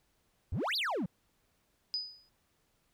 triangle exponential two-way sweep, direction up then down, 65.41 to 4978 to 153.8 Hz, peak -29 dBFS, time 0.52-1.06 s, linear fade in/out 5 ms, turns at 0.76 s
sine tone with exponential decay, 4978 Hz, D#8, in tune, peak -29 dBFS, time 1.94-2.29 s, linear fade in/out 0 ms, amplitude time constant 76 ms
effects pink hiss -74 dBFS RMS until 2.93 s

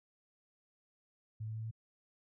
sine tone with pitch steps, 109 / 109.95 / 110.91 / 111.87 Hz, A2 / A2 / A2 / A2, -16 / -1 / +14 / +29 cents, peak -38 dBFS, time 1.4-1.712 s, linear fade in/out 10 ms, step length 78 ms, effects none

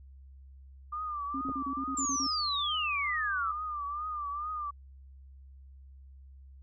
sine tone with vibrato, 1193 Hz, D6, 27 cents sharp, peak -33 dBFS, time 0.92-4.71 s, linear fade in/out 10 ms, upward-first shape triangle, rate 2.3 Hz, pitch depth 95 cents each way
sine tone bursts, 270 Hz, C#4, 45 cents flat, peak -34 dBFS, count 9, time 1.34-2.27 s, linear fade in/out 5 ms, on 74 ms, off 33 ms
clicks, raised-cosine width 2 ms, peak -29 dBFS, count 2, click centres 1.488 / 1.497 s
sine exponential sweep, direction down, 7450 to 1246 Hz, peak -30 dBFS, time 1.97-3.52 s, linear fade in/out 5 ms
effects added 67 Hz sine -49 dBFS peak until 6.62 s

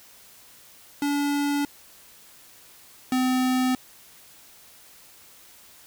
square tone pair in turn, 287 / 255.7 Hz, D4 / C4, -40 / -40 cents, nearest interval major second, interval 200 cents, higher first, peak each -23 / -21 dBFS, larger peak second, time 1.02-1.65 / 3.12-3.75 s, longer neither, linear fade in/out 2 ms, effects white hiss -51 dBFS RMS until 5.86 s

